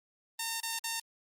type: tone with dropouts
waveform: 5% pulse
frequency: 911 Hz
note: A#5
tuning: 40 cents flat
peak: -21 dBFS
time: 0.39-1 s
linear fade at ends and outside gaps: 5 ms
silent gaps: 0.604-0.63 / 0.79-0.839 s
effects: Opus 32 kbps